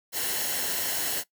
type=noise with comb filter; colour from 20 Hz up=white; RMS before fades=-29 dBFS; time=0.12-1.24 s; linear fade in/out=50 ms; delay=0.83 ms; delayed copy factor=-0.55; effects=noise-tail reverb RT60 0.1 s tail -18 dB re dry